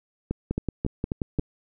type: two click trains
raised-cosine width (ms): 3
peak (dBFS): -13 / -13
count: 5 / 6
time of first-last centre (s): 0.31-1.388 / 0.51-1.395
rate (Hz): 3.71 / 5.65
effects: none